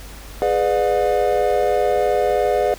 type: chord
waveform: triangle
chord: G# diminished seventh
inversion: none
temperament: just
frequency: 415.3 / 498.4 / 598 / 717.6 Hz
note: G#4 / B4 / D5 / F5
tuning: 0 / +16 / +31 / +47 cents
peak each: -19 dBFS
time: 0.42-2.74 s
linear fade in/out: 0 ms
effects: added 50 Hz sine -36 dBFS peak until 2.78 s + pink hiss -40 dBFS RMS until 2.78 s